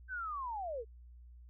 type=linear sweep; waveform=sine; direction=down; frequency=1568 to 417.4 Hz; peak=-37 dBFS; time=0.08-0.85 s; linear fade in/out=50 ms; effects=added 60 Hz sine -52 dBFS peak until 1.49 s